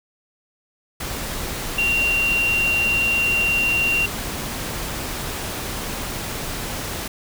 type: tone in noise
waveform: sine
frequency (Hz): 2760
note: F7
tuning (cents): -21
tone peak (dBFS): -17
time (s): 1.78-4.06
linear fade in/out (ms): 5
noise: pink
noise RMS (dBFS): -28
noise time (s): 1-7.08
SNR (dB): +8
effects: none